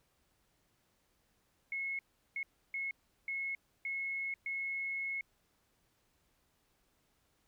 sine tone bursts at uneven times, 2179 Hz, C#7, 30 cents flat, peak -35 dBFS, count 6, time 1.72-1.99 / 2.36-2.43 / 2.74-2.91 / 3.28-3.55 / 3.85-4.34 / 4.46-5.21 s, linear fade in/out 2 ms, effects pink hiss -75 dBFS RMS until 7.47 s

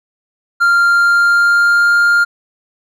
triangle tone with pitch glide, 1392 to 1404.1 Hz, F6 to F6, -6 to +9 cents, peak -6 dBFS, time 0.6-2.25 s, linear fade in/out 20 ms, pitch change +15 cents, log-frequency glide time 0.77-1.93 s, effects none

